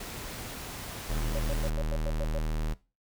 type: noise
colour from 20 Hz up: pink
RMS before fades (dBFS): -40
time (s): 0-1.7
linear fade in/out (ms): 5
type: tone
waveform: square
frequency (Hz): 38.89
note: D#1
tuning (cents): 0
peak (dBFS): -29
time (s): 1.09-2.74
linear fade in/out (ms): 10
type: tone bursts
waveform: sine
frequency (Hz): 561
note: C#5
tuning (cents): +21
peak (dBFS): -33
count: 8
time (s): 1.35-2.386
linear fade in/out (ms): 2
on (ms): 42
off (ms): 100
effects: noise-tail reverb RT60 0.3 s tail -19 dB re dry